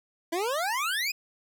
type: exponential sweep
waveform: 25% pulse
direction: up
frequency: 320.2 to 2570 Hz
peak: -23 dBFS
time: 0.32-1.12 s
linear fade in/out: 10 ms
effects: none